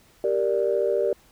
sine chord, G minor, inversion none, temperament equal, 392 / 466.2 / 587.3 Hz, G4 / Bb4 / D5, 0 / 0 / 0 cents, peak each -24 dBFS, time 0.24-1.13 s, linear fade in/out 2 ms, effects tanh soft clip ceiling -11 dBFS + pink hiss -57 dBFS RMS until 1.31 s

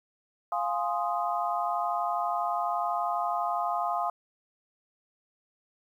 sine chord, F minor seventh, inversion none, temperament equal, 698.5 / 830.6 / 1046.5 / 1244.5 Hz, F5 / Ab5 / C6 / Eb6, 0 / 0 / 0 / 0 cents, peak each -30 / -33 / -33 / -33 dBFS, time 0.52-4.1 s, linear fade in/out 2 ms, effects 10-bit

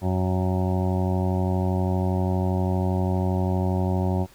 harmonic tone, 92.5 Hz, F#2, in tune, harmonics 1 / 2 / 3 / 4 / 6 / 7 / 8 / 9 / 10, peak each -23 / -26 / -33 / -31 / -35 / -36 / -36 / -38 / -38 dBFS, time 0.01-4.27 s, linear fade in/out 50 ms, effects pink hiss -53 dBFS RMS until 4.34 s

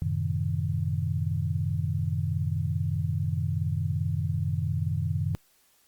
sine chord, F# diminished seventh, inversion none, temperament equal, 92.5 / 110 / 130.81 / 155.56 Hz, F#2 / A2 / C3 / Eb3, 0 / 0 / 0 / 0 cents, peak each -29 / -33 / -32 / -30 dBFS, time 0.02-5.35 s, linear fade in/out 0 ms, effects white hiss -64 dBFS RMS until 5.87 s + Opus 48 kbps

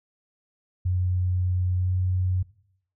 sine tone with pitch glide, 90.9 to 91.9 Hz, F#2 to F#2, -30 to -11 cents, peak -21 dBFS, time 0.85-2.43 s, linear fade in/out 10 ms, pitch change +19 cents, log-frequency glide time 1.77-1.92 s, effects noise-tail reverb RT60 0.7 s tail -20 dB re dry

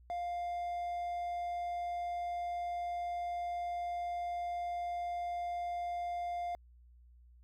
triangle tone, 701 Hz, F5, 6 cents sharp, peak -33 dBFS, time 0.1-6.55 s, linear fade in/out 0 ms, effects added 60 Hz sine -57 dBFS peak until 7.43 s

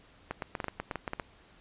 clicks, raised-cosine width 0.5 ms, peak -18 dBFS, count 12, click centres 0.31 / 0.422 / 0.552 / 0.602 / 0.643 / 0.683 / 0.8 / 0.912 / 0.957 / 1.078 / 1.134 / 1.198 s, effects pink hiss -59 dBFS RMS until 1.6 s + resampled to 8000 Hz

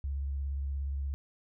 sine tone with vibrato, 69.3 Hz, C#2, in tune, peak -31 dBFS, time 0.04-1.14 s, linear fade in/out 0 ms, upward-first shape triangle, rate 17 Hz, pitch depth 50 cents each way, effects none

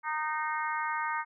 harmonic tone, 308 Hz, D#4, 17 cents flat, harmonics 3 / 4 / 5 / 6 / 7, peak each -33 / -35 / -37 / -39 / -40 dBFS, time 0.03-1.25 s, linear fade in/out 50 ms, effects none

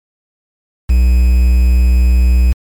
triangle tone with quantisation, 61.74 Hz, B1, in tune, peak -4 dBFS, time 0.89-2.53 s, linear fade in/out 10 ms, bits 5, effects MP3 96 kbps

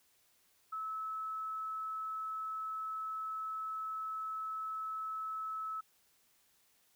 sine tone, 1300 Hz, E6, 24 cents flat, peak -37 dBFS, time 0.72-5.81 s, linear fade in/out 10 ms, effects white hiss -71 dBFS RMS until 6.95 s

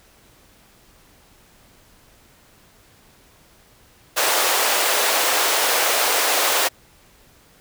pink high-pass noise, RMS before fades -19 dBFS, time 4.16-6.69 s, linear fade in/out 20 ms, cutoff 470 Hz, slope 24 dB/octave, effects pink hiss -53 dBFS RMS until 7.6 s

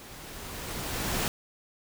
pink noise with level ramp, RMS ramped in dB -47 to -28 dBFS, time 0-1.28 s, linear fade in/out 0 ms, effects none

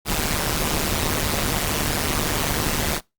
pink noise with amplitude modulation, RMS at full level -19 dBFS, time 0.05-3.01 s, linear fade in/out 50 ms, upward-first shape sine, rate 151 Hz, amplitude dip 90%, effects noise-tail reverb RT60 0.2 s tail -23 dB re dry + Opus 48 kbps

